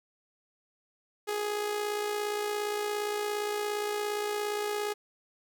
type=tone with amplitude modulation; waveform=sawtooth; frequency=416.6 Hz; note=G#4; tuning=5 cents sharp; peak=-24 dBFS; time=1.27-4.94 s; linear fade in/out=20 ms; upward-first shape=sine; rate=57.3 Hz; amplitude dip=45%; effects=none